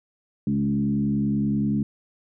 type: tone with frequency modulation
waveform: sine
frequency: 210 Hz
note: G#3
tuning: 19 cents sharp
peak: -20 dBFS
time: 0.47-1.83 s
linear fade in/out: 2 ms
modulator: 70.4 Hz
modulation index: 0.96
effects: none